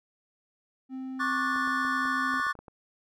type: tone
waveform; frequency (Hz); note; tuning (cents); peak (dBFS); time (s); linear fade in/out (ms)
triangle; 261.6; C4; 0; -32; 0.89-2.42; 50
type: chord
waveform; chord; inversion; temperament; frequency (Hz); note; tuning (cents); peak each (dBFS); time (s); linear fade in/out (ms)
triangle; D major seventh; third; just; 1101.2 / 1174.7 / 1468.3 / 1762; C#6 / D6 / F#6 / A6; -12 / 0 / -14 / +2; -30; 1.19-2.53; 20
type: clicks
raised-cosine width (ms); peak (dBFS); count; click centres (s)
1; -32; 10; 1.561 / 1.675 / 1.85 / 2.054 / 2.34 / 2.397 / 2.467 / 2.553 / 2.59 / 2.682
effects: none